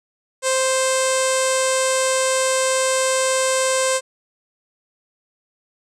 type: tone with low-pass filter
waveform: sawtooth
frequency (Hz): 523.3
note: C5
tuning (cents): 0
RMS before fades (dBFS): -19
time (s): 0.42-4.01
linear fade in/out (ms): 50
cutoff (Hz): 8200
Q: 4.9
effects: none